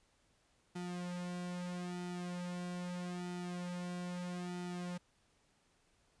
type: tone with flanger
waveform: sawtooth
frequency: 177.8 Hz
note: F3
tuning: 31 cents sharp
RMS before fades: -42 dBFS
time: 0.75-4.98 s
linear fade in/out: 10 ms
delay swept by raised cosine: 1.8 to 3.3 ms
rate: 0.78 Hz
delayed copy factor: -1
effects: pink hiss -73 dBFS RMS until 6.2 s + resampled to 22050 Hz